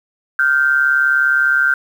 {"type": "tone pair together", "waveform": "sine", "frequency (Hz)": [1407.3, 1547], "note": ["F6", "G6"], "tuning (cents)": [13, -23], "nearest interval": "major second", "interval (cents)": 164, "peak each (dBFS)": -14, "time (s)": [0.39, 1.74], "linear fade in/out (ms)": 2, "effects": ["7-bit"]}